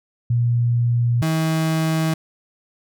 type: tone pair in turn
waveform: sine / 35% pulse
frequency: 119.3 / 160.03 Hz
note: A#2 / D#3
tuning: +41 / +49 cents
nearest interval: perfect fourth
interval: 508 cents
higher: second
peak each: -15 / -16 dBFS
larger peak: first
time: 0.3-1.22 / 1.22-2.14 s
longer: neither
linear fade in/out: 5 ms
effects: none